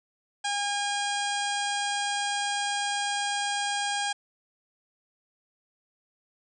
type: harmonic tone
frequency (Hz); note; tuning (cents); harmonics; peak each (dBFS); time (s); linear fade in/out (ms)
812; G#5; -39; 1 / 2 / 3 / 4 / 5 / 6 / 7 / 8 / 9 / 10; -30 / -33 / -39 / -34 / -43 / -39 / -43 / -45 / -43 / -38; 0.44-4.13; 10
effects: none